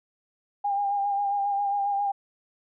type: tone with vibrato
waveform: sine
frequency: 805 Hz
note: G5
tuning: 46 cents sharp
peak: -23 dBFS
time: 0.64-2.12 s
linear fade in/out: 10 ms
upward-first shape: sine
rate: 7.4 Hz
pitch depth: 30 cents each way
effects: none